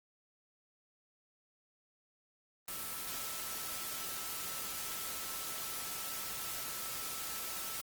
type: tone in noise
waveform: sine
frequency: 1318.5 Hz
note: E6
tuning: in tune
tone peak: -51 dBFS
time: 2.68-7.81 s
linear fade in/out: 2 ms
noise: white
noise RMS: -41 dBFS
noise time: 2.68-7.81 s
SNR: -13 dB
effects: Opus 24 kbps